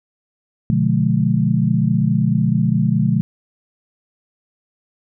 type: chord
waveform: sine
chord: B diminished seventh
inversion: none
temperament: just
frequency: 123.47 / 148.16 / 177.8 / 213.4 Hz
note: B2 / D3 / F3 / Ab3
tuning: 0 / +16 / +31 / +47 cents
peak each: -19 dBFS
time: 0.7-3.21 s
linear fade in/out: 0 ms
effects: none